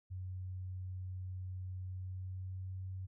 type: tone with pitch glide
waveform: sine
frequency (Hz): 92.5 to 93.95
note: F#2 to F#2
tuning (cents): 0 to +27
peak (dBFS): -40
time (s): 0.1-3.07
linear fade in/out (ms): 20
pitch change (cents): +27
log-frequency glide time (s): 1.83-2.96
effects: none